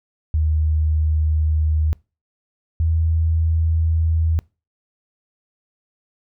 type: tone pair in turn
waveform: sine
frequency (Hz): 77.6 / 81.03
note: D#2 / E2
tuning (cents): -4 / -29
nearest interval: minor second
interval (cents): 75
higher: second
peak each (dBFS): -15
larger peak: neither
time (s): 0.34-1.93 / 2.8-4.39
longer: neither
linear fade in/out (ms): 0
effects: noise-tail reverb RT60 0.3 s tail -25 dB re dry

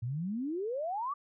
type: exponential sweep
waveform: sine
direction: up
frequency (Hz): 111.5 to 1194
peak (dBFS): -32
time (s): 0.02-1.14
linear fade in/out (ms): 10
effects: none

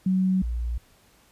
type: tone pair in turn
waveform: sine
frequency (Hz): 187.2 / 58.96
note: F#3 / A#1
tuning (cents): +20 / +20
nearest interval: octave + minor sixth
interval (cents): 2000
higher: first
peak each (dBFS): -19 / -25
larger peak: first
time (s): 0.06-0.42 / 0.42-0.78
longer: neither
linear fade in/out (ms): 5
effects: pink hiss -59 dBFS RMS until 1.31 s + resampled to 32000 Hz

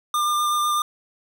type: tone with vibrato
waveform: square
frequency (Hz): 1200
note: D6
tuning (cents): +37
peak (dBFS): -20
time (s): 0.14-0.82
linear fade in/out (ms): 2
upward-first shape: sine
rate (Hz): 8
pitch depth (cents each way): 12
effects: none

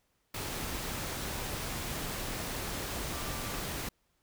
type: tone in noise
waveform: sine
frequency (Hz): 1174.7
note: D6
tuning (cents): 0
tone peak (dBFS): -47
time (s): 3.13-3.59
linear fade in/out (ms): 5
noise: pink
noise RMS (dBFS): -37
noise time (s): 0.34-3.89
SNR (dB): -13
effects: pink hiss -75 dBFS RMS until 4.22 s

